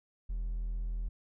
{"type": "tone with hard clipping", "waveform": "triangle", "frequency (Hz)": 41.53, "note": "E1", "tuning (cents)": 14, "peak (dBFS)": -33, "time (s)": [0.29, 1.09], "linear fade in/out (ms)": 10, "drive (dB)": 5, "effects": []}